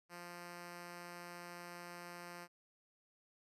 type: tone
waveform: 5% pulse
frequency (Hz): 174.61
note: F3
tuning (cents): 0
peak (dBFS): -37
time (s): 0.09-2.48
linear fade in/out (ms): 50
effects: resampled to 32000 Hz